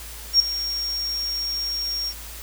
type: tone with ADSR envelope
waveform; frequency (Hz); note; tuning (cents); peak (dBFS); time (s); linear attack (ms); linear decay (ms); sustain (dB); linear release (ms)
sine; 5560; F8; -9; -9; 0.33-2.14; 69; 4; -15; 59
effects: added 56 Hz sine -39 dBFS peak until 2.42 s + white hiss -39 dBFS RMS until 2.42 s